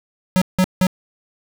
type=tone bursts; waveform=square; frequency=185 Hz; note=F#3; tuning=in tune; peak=-13 dBFS; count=3; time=0.36-0.868 s; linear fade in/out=0 ms; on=56 ms; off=170 ms; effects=9-bit